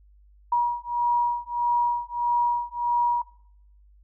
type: beating tone pair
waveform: sine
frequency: 957 / 958.6 Hz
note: A#5 / A#5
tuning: +45 / +48 cents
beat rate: 1.6 Hz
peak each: -24 dBFS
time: 0.52-3.22 s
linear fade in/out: 5 ms
effects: noise-tail reverb RT60 0.7 s tail -20 dB re dry + added 50 Hz sine -52 dBFS peak until 4.03 s